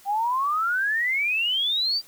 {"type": "exponential sweep", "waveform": "sine", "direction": "up", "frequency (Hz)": [780, 4785], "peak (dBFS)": -21, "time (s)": [0.05, 2.02], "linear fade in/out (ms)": 50, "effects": ["white hiss -52 dBFS RMS until 2.07 s"]}